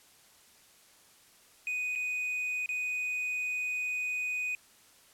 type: tone with dropouts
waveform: triangle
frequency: 2489 Hz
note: D#7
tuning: in tune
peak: -29 dBFS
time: 1.67-4.55 s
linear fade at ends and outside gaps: 1 ms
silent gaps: 1.953-1.958 / 2.66-2.69 s
effects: white hiss -60 dBFS RMS until 5.13 s + low-pass 12000 Hz 12 dB/octave